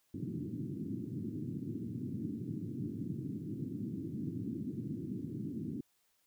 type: band-pass noise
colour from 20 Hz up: white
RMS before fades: -40 dBFS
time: 0.14-5.81 s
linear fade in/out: 5 ms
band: 100 to 320 Hz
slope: 48 dB/octave
effects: white hiss -75 dBFS RMS until 6.26 s